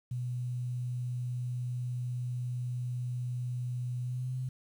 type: tone with pitch glide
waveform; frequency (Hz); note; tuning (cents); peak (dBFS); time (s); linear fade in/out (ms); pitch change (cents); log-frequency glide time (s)
sine; 123.47 to 128.19; B2 to C3; 0 to -35; -32; 0.11-4.49; 5; +65; 4.02-4.35
effects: 10-bit